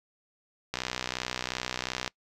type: click train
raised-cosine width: 0.2 ms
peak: -13 dBFS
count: 85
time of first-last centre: 0.74-2.078 s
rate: 62.8 Hz
effects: noise-tail reverb RT60 0.1 s tail -23 dB re dry